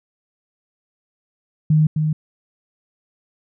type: tone with echo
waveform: sine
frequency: 154.5 Hz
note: D#3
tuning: 12 cents flat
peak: -11 dBFS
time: 1.7-1.87 s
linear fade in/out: 5 ms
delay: 260 ms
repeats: 1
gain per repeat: -5 dB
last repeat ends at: 2.13 s
effects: none